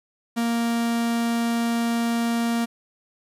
45% pulse tone, 233.1 Hz, A#3, in tune, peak -21 dBFS, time 0.36-2.66 s, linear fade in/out 20 ms, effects resampled to 32000 Hz + 9-bit

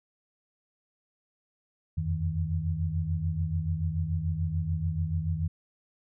sine tone cluster, 83.4 / 90.3 / 157.9 Hz, E2 / F#2 / D#3, +21 / -42 / +26 cents, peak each -31 dBFS, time 1.97-5.48 s, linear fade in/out 10 ms, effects none

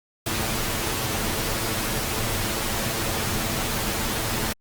pink noise with comb filter, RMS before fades -26 dBFS, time 0.26-4.53 s, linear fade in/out 5 ms, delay 9 ms, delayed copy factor +0.55, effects Opus 48 kbps

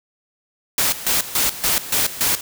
white noise with tremolo, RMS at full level -18 dBFS, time 0.78-2.41 s, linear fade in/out 2 ms, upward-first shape square, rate 3.5 Hz, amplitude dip 80%, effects none

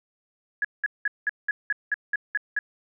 sine tone bursts, 1681 Hz, G#6, 20 cents sharp, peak -21 dBFS, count 10, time 0.62-2.59 s, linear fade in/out 2 ms, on 26 ms, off 190 ms, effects none

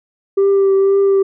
sine tone with vibrato, 392 Hz, G4, in tune, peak -7 dBFS, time 0.37-1.23 s, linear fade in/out 10 ms, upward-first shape triangle, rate 2 Hz, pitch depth 20 cents each way, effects tanh soft clip ceiling -8 dBFS

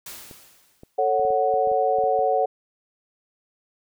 white noise with exponential decay, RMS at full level -36 dBFS, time 0.06-1.08 s, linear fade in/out 5 ms, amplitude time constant 220 ms
clicks, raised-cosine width 2 ms, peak -29 dBFS, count 11, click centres 0.312 / 0.834 / 1.196 / 1.251 / 1.305 / 1.54 / 1.673 / 1.716 / 1.986 / 2.039 / 2.191 s
sine chord, F# minor, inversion first, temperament just, 444 / 555 / 740 Hz, A4 / C#5 / F#5, +16 / +2 / 0 cents, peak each -24 / -23 / -21 dBFS, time 0.98-2.46 s, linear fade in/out 10 ms
effects none

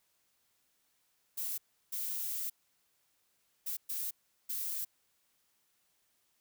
violet noise bursts at uneven times, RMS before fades -37 dBFS, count 5, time 1.37-1.58 / 1.92-2.5 / 3.66-3.77 / 3.89-4.11 / 4.49-4.85 s, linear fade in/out 10 ms, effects white hiss -75 dBFS RMS until 6.4 s

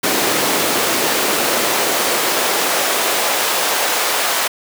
pink noise with high-pass filter sweep, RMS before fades -17 dBFS, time 0.03-4.48 s, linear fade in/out 10 ms, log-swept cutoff 300 to 700 Hz, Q 1, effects none

